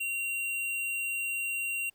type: tone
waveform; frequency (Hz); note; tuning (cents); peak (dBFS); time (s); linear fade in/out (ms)
square; 2756; F7; -24; -31; 0-1.9; 10
effects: pink hiss -70 dBFS RMS until 1.94 s